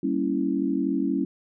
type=chord; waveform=sine; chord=G diminished seventh; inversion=none; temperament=equal; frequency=196 / 233.1 / 277.2 / 329.6 Hz; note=G3 / Bb3 / Db4 / Fb4; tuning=0 / 0 / 0 / 0 cents; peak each=-29 / -31 / -25 / -28 dBFS; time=0.03-1.25 s; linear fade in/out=5 ms; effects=none